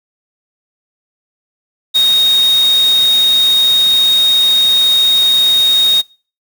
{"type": "tone in noise", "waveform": "sine", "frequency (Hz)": 3729, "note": "A#7", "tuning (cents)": 0, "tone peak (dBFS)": -7, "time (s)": [1.94, 6.02], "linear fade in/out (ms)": 20, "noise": "white", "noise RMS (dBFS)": -24, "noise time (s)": [1.94, 6.02], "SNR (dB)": 14, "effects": ["noise-tail reverb RT60 0.4 s tail -25 dB re dry"]}